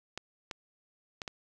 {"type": "clicks", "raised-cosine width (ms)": 0.2, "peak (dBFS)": -20, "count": 4, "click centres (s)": [0.176, 0.512, 1.218, 1.278], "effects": []}